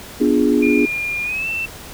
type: chord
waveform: sine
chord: B diminished seventh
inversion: none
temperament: equal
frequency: 246.9 / 293.7 / 349.2 / 415.3 Hz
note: B3 / D4 / F4 / Ab4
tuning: 0 / 0 / 0 / 0 cents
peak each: -17 / -16 / -21 / -19 dBFS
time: 0.2-0.86 s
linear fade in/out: 10 ms
type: tone with pitch glide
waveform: sine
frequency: 2411 to 2675 Hz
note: D7 to E7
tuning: +45 to +25 cents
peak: -20 dBFS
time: 0.62-1.66 s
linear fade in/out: 10 ms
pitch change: +180 cents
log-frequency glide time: 1.23-1.47 s
effects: pink hiss -36 dBFS RMS until 1.93 s